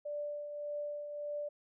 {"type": "tone with tremolo", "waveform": "sine", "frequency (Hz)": 587.3, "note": "D5", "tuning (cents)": 0, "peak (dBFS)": -35, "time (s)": [0.05, 1.49], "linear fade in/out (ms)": 10, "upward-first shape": "triangle", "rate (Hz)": 1.7, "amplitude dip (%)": 50, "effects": []}